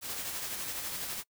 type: noise with tremolo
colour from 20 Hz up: white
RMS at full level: -36 dBFS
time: 0.01-1.24 s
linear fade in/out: 50 ms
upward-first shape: sine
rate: 12 Hz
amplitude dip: 35%
effects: noise-tail reverb RT60 0.1 s tail -25 dB re dry